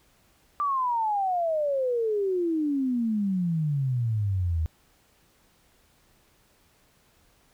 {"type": "exponential sweep", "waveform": "sine", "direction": "down", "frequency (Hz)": [1186, 77.4], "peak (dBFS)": -23, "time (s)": [0.6, 4.66], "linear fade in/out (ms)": 0, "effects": ["pink hiss -63 dBFS RMS until 7.53 s"]}